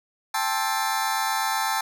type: chord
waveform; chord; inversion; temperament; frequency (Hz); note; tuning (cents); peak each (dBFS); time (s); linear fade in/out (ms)
sawtooth; A minor seventh; third; just; 792 / 880 / 1056 / 1320; G5 / A5 / C6 / E6; +18 / 0 / +16 / +2; -25 / -22 / -28 / -26; 0.34-1.81; 5
effects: none